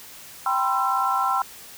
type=chord; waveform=sine; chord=C major seventh; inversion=second; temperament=equal with one note detuned; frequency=784 / 987.8 / 1046.5 / 1342.3 Hz; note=G5 / B5 / C6 / E6; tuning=0 / 0 / 0 / +31 cents; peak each=-25 / -28 / -25 / -24 dBFS; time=0.46-1.42 s; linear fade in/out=2 ms; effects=white hiss -43 dBFS RMS until 1.77 s